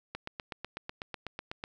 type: click train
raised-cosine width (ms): 0.3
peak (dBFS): -21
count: 13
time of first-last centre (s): 0.15-1.639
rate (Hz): 8.06
effects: none